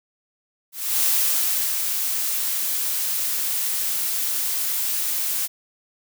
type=noise with ADSR envelope; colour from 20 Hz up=blue; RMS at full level=-19 dBFS; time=0.72-5.48 s; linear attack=310 ms; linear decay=740 ms; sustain=-5 dB; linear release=31 ms; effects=none